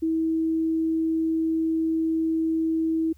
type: tone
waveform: sine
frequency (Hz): 323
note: E4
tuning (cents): -35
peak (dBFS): -21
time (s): 0.02-3.13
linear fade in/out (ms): 10
effects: added 72 Hz sine -50 dBFS peak until 3.17 s + white hiss -66 dBFS RMS until 3.17 s